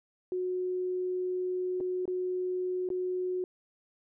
sine tone with dropouts, 365.7 Hz, F#4, 20 cents flat, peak -29 dBFS, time 0.32-3.44 s, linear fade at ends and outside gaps 1 ms, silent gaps 1.803-1.808 / 2.055-2.078 / 2.889-2.902 s, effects none

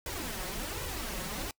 pink noise with flanger, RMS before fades -37 dBFS, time 0.06-1.51 s, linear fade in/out 2 ms, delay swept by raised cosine 2 to 5.5 ms, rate 1.3 Hz, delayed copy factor +0.75, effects noise-tail reverb RT60 0.1 s tail -25 dB re dry

